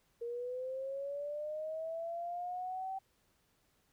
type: linear sweep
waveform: sine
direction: up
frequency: 466.2 to 773 Hz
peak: -37 dBFS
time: 0.21-2.99 s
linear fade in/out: 10 ms
effects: pink hiss -74 dBFS RMS until 3.92 s

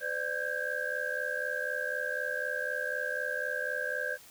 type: tone cluster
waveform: sine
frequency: 507 / 591 / 1566 / 1630 Hz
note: B4 / D5 / G6 / G#6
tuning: +45 / +11 / -2 / -33 cents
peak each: -38 / -39 / -35 / -35 dBFS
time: 0-4.18 s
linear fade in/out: 50 ms
effects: white hiss -54 dBFS RMS until 4.3 s

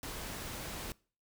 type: noise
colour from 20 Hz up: pink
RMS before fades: -42 dBFS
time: 0.03-0.92 s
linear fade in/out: 0 ms
effects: noise-tail reverb RT60 0.4 s tail -23 dB re dry

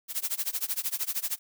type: noise with tremolo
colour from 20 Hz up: blue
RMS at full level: -28 dBFS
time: 0.08-1.39 s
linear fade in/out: 50 ms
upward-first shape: sine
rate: 13 Hz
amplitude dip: 95%
effects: none

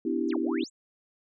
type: chord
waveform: sine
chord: E minor seventh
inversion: second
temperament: equal with one note detuned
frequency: 250.8 / 293.7 / 329.6 / 392 Hz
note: B3 / D4 / E4 / G4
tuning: +27 / 0 / 0 / 0 cents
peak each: -31 / -32 / -29 / -33 dBFS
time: 0.05-0.64 s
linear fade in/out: 5 ms
type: exponential two-way sweep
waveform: sine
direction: down then up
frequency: 8200 to 246.9 to 8200 Hz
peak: -38 dBFS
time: 0.28-0.7 s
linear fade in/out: 50 ms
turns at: 0.39 s
effects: none

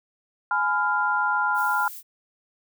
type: chord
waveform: sine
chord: F diminished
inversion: first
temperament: just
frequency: 838.1 / 1005.8 / 1396.9 Hz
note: Ab5 / Cb6 / F6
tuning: +16 / +31 / 0 cents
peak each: -26 / -26 / -23 dBFS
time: 0.51-1.88 s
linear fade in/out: 2 ms
type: noise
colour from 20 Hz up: violet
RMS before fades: -39 dBFS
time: 1.54-2.03 s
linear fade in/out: 50 ms
effects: none

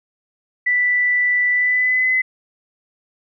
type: tone with pitch glide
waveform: sine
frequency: 1975.5 to 2026 Hz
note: B6 to B6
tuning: 0 to +44 cents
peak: -14 dBFS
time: 0.66-2.22 s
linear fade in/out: 10 ms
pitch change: +44 cents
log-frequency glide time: 1.51-2.1 s
effects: none

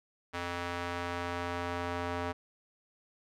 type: tone with band-pass filter sweep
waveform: square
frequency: 87.31 Hz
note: F2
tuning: in tune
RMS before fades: -36 dBFS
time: 0.33-2.33 s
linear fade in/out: 20 ms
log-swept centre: 1600 to 970 Hz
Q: 0.71
effects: none

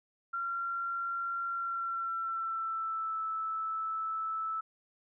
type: tone with pitch glide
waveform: sine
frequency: 1374 to 1312.7 Hz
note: F6 to E6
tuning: -29 to -8 cents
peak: -32 dBFS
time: 0.33-4.61 s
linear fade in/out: 10 ms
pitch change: -79 cents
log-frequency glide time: 1.49-3.22 s
effects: none

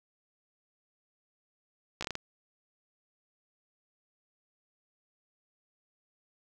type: slowing click train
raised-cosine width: 0.2 ms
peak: -17 dBFS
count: 6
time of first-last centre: 2.01-2.154 s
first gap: 15 ms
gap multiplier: 1.33
effects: none

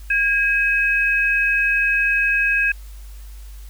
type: tone pair together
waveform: sine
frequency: 1630.7 / 2548 Hz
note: G#6 / D#7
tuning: -32 / +41 cents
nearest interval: minor sixth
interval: 773 cents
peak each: -18 dBFS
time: 0.1-2.72 s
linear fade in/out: 5 ms
effects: added 50 Hz sine -34 dBFS peak until 3.69 s + white hiss -50 dBFS RMS until 3.69 s

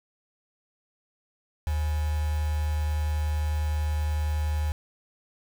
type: tone with quantisation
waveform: sine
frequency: 75.9 Hz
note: D#2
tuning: 42 cents flat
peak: -24 dBFS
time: 1.67-4.72 s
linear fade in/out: 0 ms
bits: 6
effects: none

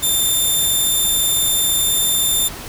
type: tone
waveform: 10% pulse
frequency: 3582 Hz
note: A7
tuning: 30 cents sharp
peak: -7 dBFS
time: 0.02-2.49 s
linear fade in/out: 20 ms
effects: pink hiss -32 dBFS RMS until 2.68 s

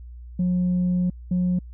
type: tone bursts at uneven times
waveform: sine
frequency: 179.9 Hz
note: F#3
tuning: 48 cents flat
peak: -17 dBFS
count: 2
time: 0.39-1.1 / 1.31-1.59 s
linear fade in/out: 5 ms
effects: tanh soft clip ceiling -17 dBFS + added 60 Hz sine -37 dBFS peak until 1.73 s

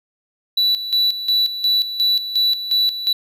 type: tone with tremolo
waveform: triangle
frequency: 3951 Hz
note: B7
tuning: in tune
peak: -12 dBFS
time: 0.57-3.13 s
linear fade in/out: 5 ms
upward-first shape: square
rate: 2.8 Hz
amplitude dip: 70%
effects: none

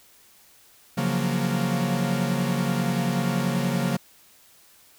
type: chord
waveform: 45% pulse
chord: Gb major seventh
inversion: second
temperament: equal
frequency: 138.59 / 174.61 / 185 / 233.1 Hz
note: Db3 / F3 / Gb3 / Bb3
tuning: 0 / 0 / 0 / 0 cents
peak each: -28 dBFS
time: 0.97-3.97 s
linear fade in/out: 10 ms
effects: white hiss -55 dBFS RMS until 4.98 s

